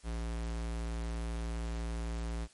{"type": "tone", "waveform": "square", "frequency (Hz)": 57, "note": "A#1", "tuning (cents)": -38, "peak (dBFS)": -35, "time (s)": [0.03, 2.48], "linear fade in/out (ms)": 50, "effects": ["white hiss -62 dBFS RMS until 2.53 s", "MP3 48 kbps"]}